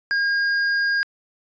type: tone with tanh clipping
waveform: sine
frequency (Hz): 1622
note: G#6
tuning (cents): -41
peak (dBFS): -20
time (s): 0.11-1.03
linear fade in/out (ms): 0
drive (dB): 11
effects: resampled to 16000 Hz